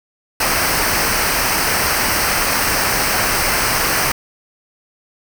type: noise with comb filter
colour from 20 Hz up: pink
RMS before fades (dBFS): -17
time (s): 0.4-4.12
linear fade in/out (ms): 5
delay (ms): 0.28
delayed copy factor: -0.65
effects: none